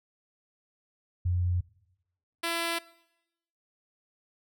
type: tone pair in turn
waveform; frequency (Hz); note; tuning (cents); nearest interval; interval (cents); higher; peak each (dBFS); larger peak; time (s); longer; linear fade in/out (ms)
sine / 5% pulse; 89 / 336; F2 / E4; +33 / +33; octave + major seventh; 2300; second; -24 / -17; second; 1.25-1.61 / 2.43-2.79; neither; 10
effects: noise-tail reverb RT60 0.9 s tail -21 dB re dry